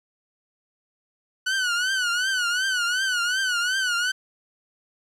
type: tone with vibrato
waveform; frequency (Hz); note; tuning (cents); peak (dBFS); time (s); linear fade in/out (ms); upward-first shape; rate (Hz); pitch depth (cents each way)
sawtooth; 1480; F#6; 0; -18; 1.46-4.12; 10; triangle; 2.7; 120
effects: low-pass 8000 Hz 12 dB/octave + 9-bit